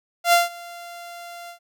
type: tone with ADSR envelope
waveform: sawtooth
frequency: 692 Hz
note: F5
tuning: 16 cents flat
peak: -8 dBFS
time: 0.24-1.59 s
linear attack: 88 ms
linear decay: 160 ms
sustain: -24 dB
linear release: 97 ms
effects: none